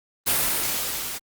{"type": "noise with level ramp", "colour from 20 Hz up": "white", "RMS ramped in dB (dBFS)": [-20, -32], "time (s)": [0.26, 1.19], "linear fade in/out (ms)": 20, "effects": ["Opus 32 kbps"]}